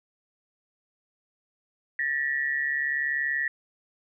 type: tone pair together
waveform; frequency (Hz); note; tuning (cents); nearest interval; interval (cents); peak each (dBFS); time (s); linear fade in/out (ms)
sine; 1775.3 / 1916; A6 / A#6; +15 / +47; minor second; 132; -28 / -27; 1.99-3.48; 2
effects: none